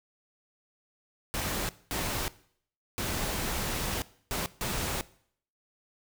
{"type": "noise bursts at uneven times", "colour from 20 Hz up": "pink", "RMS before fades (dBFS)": -32, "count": 5, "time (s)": [[1.34, 1.69], [1.91, 2.28], [2.98, 4.02], [4.31, 4.46], [4.61, 5.01]], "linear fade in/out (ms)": 0, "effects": ["noise-tail reverb RT60 0.6 s tail -19 dB re dry"]}